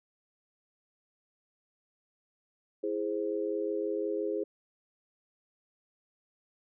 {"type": "chord", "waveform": "sine", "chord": "E augmented", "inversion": "none", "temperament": "equal", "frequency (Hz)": [329.6, 415.3, 523.3], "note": ["E4", "G#4", "B#4"], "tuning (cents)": [0, 0, 0], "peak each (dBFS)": [-35, -32, -36], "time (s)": [2.83, 4.44], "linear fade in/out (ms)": 10, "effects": []}